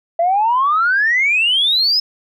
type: exponential sweep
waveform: sine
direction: up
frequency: 661 to 5200 Hz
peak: -11 dBFS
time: 0.19-2 s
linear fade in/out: 5 ms
effects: tanh soft clip ceiling -7 dBFS